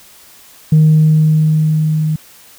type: tone with level ramp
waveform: sine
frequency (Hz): 155.56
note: D#3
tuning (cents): 0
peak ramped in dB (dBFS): -3 to -12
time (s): 0.72-2.16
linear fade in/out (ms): 5
effects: tanh soft clip ceiling -2 dBFS + white hiss -42 dBFS RMS until 2.58 s